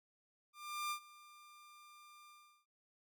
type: tone with ADSR envelope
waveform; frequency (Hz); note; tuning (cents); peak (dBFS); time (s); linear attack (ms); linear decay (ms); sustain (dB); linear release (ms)
sawtooth; 1195; D6; +30; -33; 0.53-2.66; 380; 84; -21; 370
effects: none